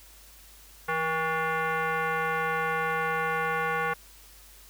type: tone with frequency modulation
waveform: sine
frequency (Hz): 164.81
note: E3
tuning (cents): 0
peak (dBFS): -25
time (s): 0.88-3.94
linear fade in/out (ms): 10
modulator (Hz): 642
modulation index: 2.8
effects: added 50 Hz sine -54 dBFS peak until 4.69 s + white hiss -53 dBFS RMS until 4.69 s